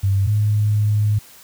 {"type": "tone pair in turn", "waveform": "sine", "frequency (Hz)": [98, 105.22], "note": ["G2", "G#2"], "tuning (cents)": [0, 23], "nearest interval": "minor second", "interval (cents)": 123, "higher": "second", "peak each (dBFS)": -14, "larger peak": "neither", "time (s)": [[0.03, 0.27], [0.27, 1.19]], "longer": "second", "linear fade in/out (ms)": 10, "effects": ["white hiss -45 dBFS RMS until 1.43 s"]}